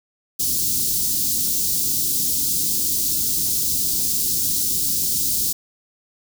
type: band-stop noise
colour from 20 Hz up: white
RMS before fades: -21 dBFS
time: 0.39-5.53 s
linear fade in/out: 10 ms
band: 320 to 4500 Hz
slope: 24 dB/octave
effects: none